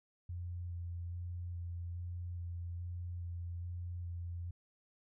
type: tone with vibrato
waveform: sine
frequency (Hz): 87.1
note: F2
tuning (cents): -4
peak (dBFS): -39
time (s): 0.29-4.51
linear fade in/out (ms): 5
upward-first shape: square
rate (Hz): 1.2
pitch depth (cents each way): 13
effects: none